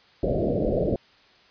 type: low-pass noise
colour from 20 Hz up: white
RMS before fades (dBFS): -24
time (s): 0.23-0.96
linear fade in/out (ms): 2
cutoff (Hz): 660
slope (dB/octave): 96
effects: white hiss -56 dBFS RMS until 1.5 s + resampled to 11025 Hz